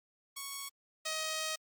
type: tone pair in turn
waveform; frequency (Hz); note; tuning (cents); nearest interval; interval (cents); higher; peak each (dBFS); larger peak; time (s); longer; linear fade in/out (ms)
5% pulse; 1108.7 / 630.1; C#6 / D#5; 0 / +22; minor seventh; 978; first; -28 / -23; second; 0.36-0.69 / 1.05-1.56; second; 10
effects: Opus 24 kbps